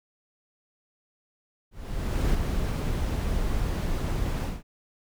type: noise with ADSR envelope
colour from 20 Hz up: brown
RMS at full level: -23 dBFS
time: 1.71-4.63 s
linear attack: 630 ms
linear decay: 11 ms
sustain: -4 dB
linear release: 180 ms
effects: none